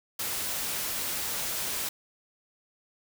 white noise, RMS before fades -32 dBFS, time 0.19-1.89 s, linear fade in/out 5 ms, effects none

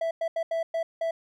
triangle tone bursts at uneven times, 659.3 Hz, E5, in tune, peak -23 dBFS, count 6, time 0.01-0.11 / 0.21-0.28 / 0.36-0.43 / 0.51-0.63 / 0.74-0.83 / 1.01-1.11 s, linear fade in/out 5 ms, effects none

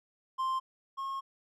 triangle tone pair in turn, 1050 / 1082.6 Hz, C6 / C#6, +6 / -41 cents, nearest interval minor second, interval 53 cents, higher second, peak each -27 / -32 dBFS, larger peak first, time 0.38-0.6 / 0.97-1.21 s, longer second, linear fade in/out 20 ms, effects none

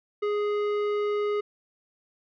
triangle tone with tanh clipping, 415.3 Hz, G#4, in tune, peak -26 dBFS, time 0.22-1.41 s, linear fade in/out 10 ms, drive 17 dB, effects none

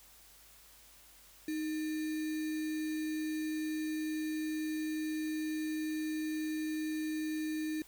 sine tone with sample-and-hold, 311.1 Hz, D#4, in tune, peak -33 dBFS, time 1.48-7.82 s, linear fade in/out 2 ms, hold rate 2100 Hz, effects added 50 Hz sine -67 dBFS peak until 7.87 s + white hiss -59 dBFS RMS until 7.87 s

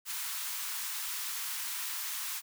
white high-pass noise, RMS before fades -37 dBFS, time 0.05-2.42 s, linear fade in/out 50 ms, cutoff 900 Hz, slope 48 dB/octave, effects none

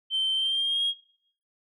sine tone with pitch glide, 3106 to 3270 Hz, G7 to G#7, -17 to -28 cents, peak -22 dBFS, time 0.1-0.94 s, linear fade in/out 50 ms, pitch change +89 cents, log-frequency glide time 0.34-0.83 s, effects noise-tail reverb RT60 0.6 s tail -20 dB re dry + tanh soft clip ceiling -20 dBFS

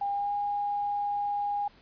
sine tone with pitch glide, 805 to 817.2 Hz, G5 to G#5, +46 to -28 cents, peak -27 dBFS, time 0.01-1.68 s, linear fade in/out 5 ms, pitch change +26 cents, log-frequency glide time 0.12-0.33 s, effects pink hiss -58 dBFS RMS until 1.81 s + resampled to 11025 Hz

